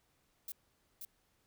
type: noise with echo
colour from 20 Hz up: violet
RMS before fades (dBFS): -43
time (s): 0.48-0.52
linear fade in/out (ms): 2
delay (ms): 530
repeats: 1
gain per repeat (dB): -3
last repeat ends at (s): 1.05
effects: pink hiss -75 dBFS RMS until 1.46 s